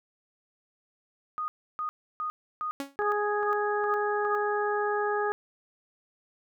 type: tone bursts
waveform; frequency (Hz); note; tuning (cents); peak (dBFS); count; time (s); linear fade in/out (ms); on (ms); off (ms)
sine; 1238; D#6; -9; -29; 8; 1.38-4.35; 0; 100; 310
type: tone with exponential decay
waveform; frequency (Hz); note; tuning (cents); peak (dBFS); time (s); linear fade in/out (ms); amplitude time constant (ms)
sawtooth; 277.6; C#4; +3; -25; 2.8-2.96; 1; 34
type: harmonic tone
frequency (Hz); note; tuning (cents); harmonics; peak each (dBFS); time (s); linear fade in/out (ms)
415.4; G#4; 0; 1 / 2 / 3 / 4; -28 / -31 / -33 / -34; 2.99-5.32; 0
effects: none